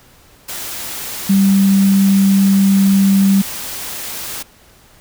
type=tone in noise; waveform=sine; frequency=195.5 Hz; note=G3; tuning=4 cents flat; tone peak=-8 dBFS; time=1.29-3.42 s; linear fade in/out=10 ms; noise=white; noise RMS=-26 dBFS; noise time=0.48-4.43 s; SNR=+15 dB; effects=pink hiss -47 dBFS RMS until 5 s